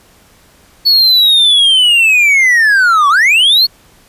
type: linear two-way sweep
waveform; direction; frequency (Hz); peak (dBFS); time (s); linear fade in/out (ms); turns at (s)
triangle; down then up; 4435 to 1103 to 4435; -4; 0.85-3.67; 20; 3.09
effects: pink hiss -46 dBFS RMS until 4.08 s + resampled to 32000 Hz